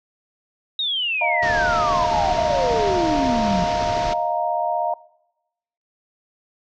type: exponential sweep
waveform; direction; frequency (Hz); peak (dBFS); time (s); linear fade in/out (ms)
sine; down; 3812 to 173.1; -20; 0.79-3.64; 2
type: chord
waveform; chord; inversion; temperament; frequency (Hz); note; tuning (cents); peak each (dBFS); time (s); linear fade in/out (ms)
sine; Eb suspended second; none; equal; 622.3 / 698.5 / 932.3; Eb5 / F5 / Bb5; 0 / 0 / 0; -25 / -22 / -24; 1.21-4.94; 5
type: low-pass noise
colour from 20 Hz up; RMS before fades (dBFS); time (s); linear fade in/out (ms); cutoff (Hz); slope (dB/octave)
pink; -28; 1.42-4.14; 10; 6100; 48
effects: noise-tail reverb RT60 0.9 s tail -21 dB re dry